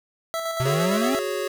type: tone with tremolo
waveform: 25% pulse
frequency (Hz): 659.3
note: E5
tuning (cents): 0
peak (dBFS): -21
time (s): 0.34-1.19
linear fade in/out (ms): 0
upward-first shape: square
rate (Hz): 8.7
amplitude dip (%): 35
type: exponential sweep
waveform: square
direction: up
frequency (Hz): 123.47 to 277.2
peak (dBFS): -23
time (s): 0.6-1.15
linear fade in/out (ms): 0
type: chord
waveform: square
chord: F# suspended second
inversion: none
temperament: equal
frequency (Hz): 370 / 415.3 / 554.4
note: F#4 / G#4 / C#5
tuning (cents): 0 / 0 / 0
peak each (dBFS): -30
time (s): 0.65-1.48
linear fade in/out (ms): 5
effects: none